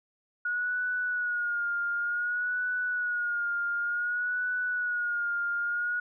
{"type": "tone with vibrato", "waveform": "sine", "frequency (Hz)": 1445, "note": "F#6", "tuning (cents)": -41, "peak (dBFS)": -27, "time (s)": [0.45, 6], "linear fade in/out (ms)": 5, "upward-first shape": "sine", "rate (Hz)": 0.55, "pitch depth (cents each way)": 48, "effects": []}